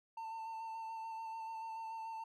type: tone with vibrato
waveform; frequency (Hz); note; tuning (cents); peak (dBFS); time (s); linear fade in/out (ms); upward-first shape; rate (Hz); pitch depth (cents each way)
triangle; 897; A5; +33; -40; 0.17-2.24; 5; square; 6.9; 16
effects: none